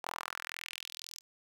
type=tone with high-pass filter sweep; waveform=sawtooth; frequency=42 Hz; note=E1; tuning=33 cents sharp; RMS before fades=-44 dBFS; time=0.03-1.21 s; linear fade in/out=20 ms; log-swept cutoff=810 to 5900 Hz; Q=2.5; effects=10-bit